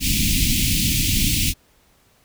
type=band-stop noise; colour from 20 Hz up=pink; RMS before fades=-19 dBFS; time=0-1.54 s; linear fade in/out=50 ms; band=290 to 2300 Hz; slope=48 dB/octave; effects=pink hiss -58 dBFS RMS until 2.24 s